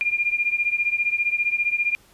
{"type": "beating tone pair", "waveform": "sine", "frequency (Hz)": [2403, 2418], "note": ["D7", "D7"], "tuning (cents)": [39, 50], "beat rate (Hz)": 15, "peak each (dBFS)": [-22, -24], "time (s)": [0.01, 1.95], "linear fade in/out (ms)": 0, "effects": ["pink hiss -55 dBFS RMS until 2.13 s", "resampled to 32000 Hz"]}